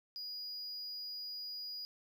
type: tone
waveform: triangle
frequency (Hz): 4900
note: D#8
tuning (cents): -27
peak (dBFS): -40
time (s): 0.16-1.85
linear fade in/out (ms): 0
effects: none